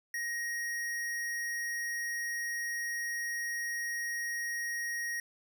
square tone, 1880 Hz, A#6, 14 cents sharp, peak -34 dBFS, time 0.14-5.2 s, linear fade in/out 2 ms, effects none

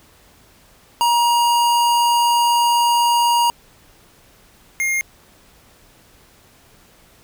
square tone pair in turn, 948 / 2128 Hz, A#5 / C7, +29 / +29 cents, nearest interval octave + major second, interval 1400 cents, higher second, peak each -14 / -18 dBFS, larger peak first, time 1.01-3.5 / 4.8-5.01 s, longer first, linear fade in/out 0 ms, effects pink hiss -51 dBFS RMS until 7.23 s

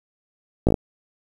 slowing click train, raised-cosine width 2 ms, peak -4 dBFS, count 5, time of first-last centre 0.67-0.742 s, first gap 17 ms, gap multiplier 1.04, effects 7-bit

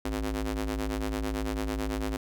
sawtooth ring-modulated tone, 105 Hz, G#2, 19 cents sharp, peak -22 dBFS, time 0.05-2.17 s, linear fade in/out 5 ms, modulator 162 Hz, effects none

